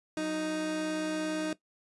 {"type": "tone pair together", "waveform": "30% pulse", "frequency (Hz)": [184.34, 311.1], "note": ["F#3", "D#4"], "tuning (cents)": [-6, 0], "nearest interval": "major sixth", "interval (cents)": 906, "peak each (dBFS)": [-39, -28], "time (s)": [0.17, 1.53], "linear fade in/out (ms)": 2, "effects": ["noise-tail reverb RT60 0.1 s tail -17 dB re dry", "resampled to 24000 Hz"]}